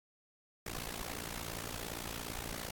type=noise with amplitude modulation; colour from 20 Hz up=pink; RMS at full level=-38 dBFS; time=0.66-2.71 s; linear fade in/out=5 ms; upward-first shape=sine; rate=57.4 Hz; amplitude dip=95%; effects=AAC 64 kbps